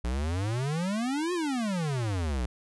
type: exponential two-way sweep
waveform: square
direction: up then down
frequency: 57.1 to 366.8 to 57.1 Hz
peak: -28 dBFS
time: 0.04-2.46 s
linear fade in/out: 5 ms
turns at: 1.33 s
effects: resampled to 24000 Hz